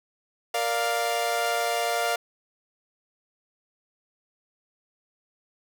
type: chord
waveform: sawtooth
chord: Bb major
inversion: none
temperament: equal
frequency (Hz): 466.2 / 587.3 / 698.5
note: Bb4 / D5 / F5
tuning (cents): 0 / 0 / 0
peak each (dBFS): -27 / -27 / -22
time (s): 0.54-2.16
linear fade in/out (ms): 5
effects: none